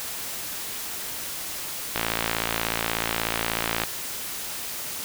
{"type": "click train", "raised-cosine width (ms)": 0.3, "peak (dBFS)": -7, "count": 107, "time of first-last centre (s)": [1.96, 3.836], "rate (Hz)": 56.5, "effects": ["white hiss -33 dBFS RMS until 5.04 s"]}